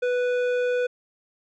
triangle tone with hard clipping, 493.9 Hz, B4, in tune, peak -23 dBFS, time 0.02-0.87 s, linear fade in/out 10 ms, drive 14 dB, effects resampled to 16000 Hz

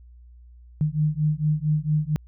sine beating tone pair, 150.2 / 154.6 Hz, D3 / D#3, +39 / -11 cents, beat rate 4.4 Hz, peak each -23 dBFS, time 0.81-2.16 s, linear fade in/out 0 ms, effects added 60 Hz sine -45 dBFS peak until 2.27 s

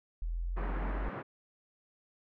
sine exponential sweep, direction up, 41.2 to 48.68 Hz, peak -32 dBFS, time 0.22-1.09 s, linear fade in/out 0 ms
pink band-pass noise, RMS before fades -41 dBFS, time 0.56-1.23 s, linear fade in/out 20 ms, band 130 to 1800 Hz, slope 24 dB/octave
effects none

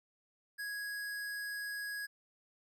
square tone, 1661.2 Hz, G#6, in tune, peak -39 dBFS, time 0.58-2.07 s, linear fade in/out 20 ms, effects none

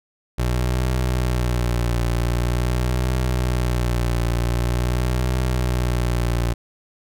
25% pulse tone with vibrato, 60.8 Hz, B1, 26 cents flat, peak -15 dBFS, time 0.38-6.54 s, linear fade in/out 10 ms, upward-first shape triangle, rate 0.45 Hz, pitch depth 66 cents each way, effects none

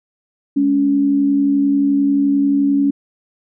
sine tone pair together, 210 / 281.4 Hz, G#3 / C#4, +19 / +26 cents, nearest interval perfect fourth, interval 507 cents, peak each -22 / -12 dBFS, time 0.56-2.91 s, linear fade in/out 10 ms, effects none

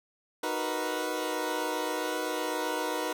20% pulse chord, B major seventh, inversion first, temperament equal, 311.1 / 370 / 466.2 / 493.9 Hz, D#4 / F#4 / A#4 / B4, 0 / 0 / 0 / 0 cents, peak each -30 / -32 / -32 / -29 dBFS, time 0.43-3.13 s, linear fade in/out 5 ms, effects none

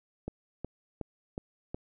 click train, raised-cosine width 2 ms, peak -22 dBFS, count 5, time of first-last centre 0.28-1.745 s, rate 2.73 Hz, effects none

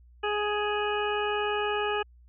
harmonic tone, 416.9 Hz, G#4, 7 cents sharp, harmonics 1 / 2 / 3 / 4 / 6 / 7, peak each -29 / -32 / -34 / -35 / -37 / -37 dBFS, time 0.23-2.03 s, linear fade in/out 10 ms, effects added 60 Hz sine -52 dBFS peak until 2.28 s

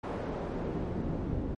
brown noise with band-pass filter sweep, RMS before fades -34 dBFS, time 0.03-1.55 s, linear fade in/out 10 ms, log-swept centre 680 to 200 Hz, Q 0.76, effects MP3 48 kbps

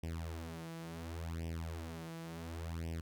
sawtooth tone with flanger, 82.41 Hz, E2, in tune, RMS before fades -43 dBFS, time 0.03-3.01 s, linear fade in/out 5 ms, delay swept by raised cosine 0.36 to 6.06 ms, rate 0.7 Hz, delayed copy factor +0.95, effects none

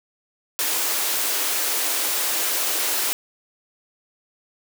white high-pass noise, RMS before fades -23 dBFS, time 0.59-3.13 s, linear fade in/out 0 ms, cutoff 280 Hz, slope 48 dB/octave, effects none

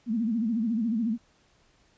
sine tone with vibrato, 225.9 Hz, A3, 46 cents sharp, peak -24 dBFS, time 0.06-1.18 s, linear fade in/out 50 ms, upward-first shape sine, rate 14 Hz, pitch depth 130 cents each way, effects pink hiss -64 dBFS RMS until 1.97 s + resampled to 16000 Hz

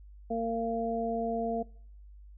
harmonic tone, 229.2 Hz, A#3, 29 cents flat, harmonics 1 / 2 / 3, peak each -33 / -33 / -33 dBFS, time 0.3-1.63 s, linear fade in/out 10 ms, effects noise-tail reverb RT60 0.6 s tail -22 dB re dry + added 50 Hz sine -48 dBFS peak until 2.37 s

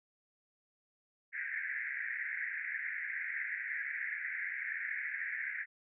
pink band-pass noise, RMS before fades -39 dBFS, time 1.32-5.66 s, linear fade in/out 50 ms, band 1600 to 2200 Hz, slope 96 dB/octave, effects none

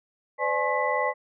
sine tone cluster, 510 / 593 / 849 / 1075 / 1990 Hz, C5 / D5 / G#5 / C6 / B6, -44 / +17 / +38 / +47 / +13 cents, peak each -29 dBFS, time 0.38-1.14 s, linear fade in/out 50 ms, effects none

